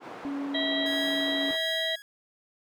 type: band-pass noise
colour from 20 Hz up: white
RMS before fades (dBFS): -42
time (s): 0-1.58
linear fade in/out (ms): 50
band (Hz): 250 to 1000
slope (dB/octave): 12
type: tone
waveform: sine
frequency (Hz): 280.6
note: C#4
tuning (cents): +21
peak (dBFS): -30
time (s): 0.25-1.51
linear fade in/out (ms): 0
type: harmonic tone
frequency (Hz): 647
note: E5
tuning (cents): -32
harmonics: 1 / 3 / 5 / 6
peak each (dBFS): -32 / -32 / -32 / -32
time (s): 0.54-1.96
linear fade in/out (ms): 10
type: tone with tremolo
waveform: sawtooth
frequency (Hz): 1661.2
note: G#6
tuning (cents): 0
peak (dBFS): -33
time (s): 0.86-2.02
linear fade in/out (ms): 0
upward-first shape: triangle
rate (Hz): 1.5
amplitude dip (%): 70
effects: none